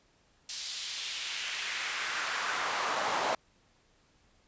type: noise with high-pass filter sweep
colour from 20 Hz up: brown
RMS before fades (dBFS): -34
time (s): 0.49-3.35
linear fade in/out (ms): 2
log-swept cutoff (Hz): 4700 to 730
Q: 1.5
effects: pink hiss -67 dBFS RMS until 4.47 s + resampled to 16000 Hz